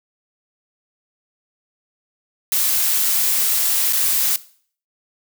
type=noise with dropouts; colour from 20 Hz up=blue; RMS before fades=-18 dBFS; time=2.52-4.36 s; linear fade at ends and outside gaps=1 ms; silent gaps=3.926-3.931 s; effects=noise-tail reverb RT60 0.5 s tail -18 dB re dry